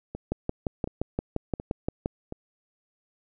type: two click trains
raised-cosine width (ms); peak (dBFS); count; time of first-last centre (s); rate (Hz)
2; -13 / -21; 11 / 4; 0.32-2.059 / 0.15-2.324; 5.75 / 1.38
effects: none